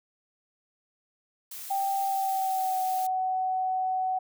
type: noise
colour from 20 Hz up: blue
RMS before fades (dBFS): -40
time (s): 1.51-3.07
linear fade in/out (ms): 5
type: tone with pitch glide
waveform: sine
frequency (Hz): 784 to 749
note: G5 to F#5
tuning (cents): 0 to +21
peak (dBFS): -25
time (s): 1.7-4.19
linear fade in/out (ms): 10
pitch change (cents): -79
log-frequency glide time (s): 2.02-2.78
effects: none